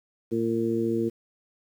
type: harmonic tone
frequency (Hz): 114.4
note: A#2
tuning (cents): -32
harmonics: 1 / 2 / 3 / 4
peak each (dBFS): -35 / -28 / -26 / -30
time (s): 0.31-1.1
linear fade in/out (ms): 20
effects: 9-bit